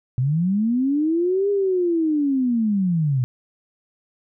sine linear two-way sweep, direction up then down, 120.4 to 408.5 to 120.4 Hz, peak -17 dBFS, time 0.18-3.24 s, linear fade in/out 0 ms, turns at 1.5 s, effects none

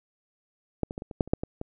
clicks, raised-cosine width 2 ms, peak -12 / -21 / -21 / -24 / -25 / -9 / -28 / -8 / -18 / -20 dBFS, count 10, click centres 0.833 / 0.909 / 0.979 / 1.021 / 1.112 / 1.208 / 1.276 / 1.335 / 1.435 / 1.614 s, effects none

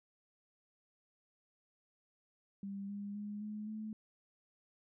sine tone with pitch steps, 198.1 / 202.5 / 207 / 211.6 / 216.3 Hz, G3 / G#3 / G#3 / G#3 / A3, +18 / -43 / -5 / +33 / -29 cents, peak -40 dBFS, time 2.63-3.93 s, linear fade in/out 2 ms, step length 260 ms, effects none

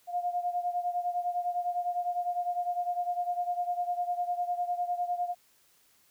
sine beating tone pair, 706 / 715.9 Hz, F5 / F5, +19 / +43 cents, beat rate 9.9 Hz, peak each -30 / -34 dBFS, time 0.07-5.35 s, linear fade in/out 50 ms, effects white hiss -65 dBFS RMS until 6.1 s

